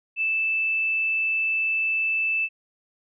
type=tone; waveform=sine; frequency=2637 Hz; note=E7; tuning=in tune; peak=-21 dBFS; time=0.16-2.49 s; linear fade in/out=50 ms; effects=none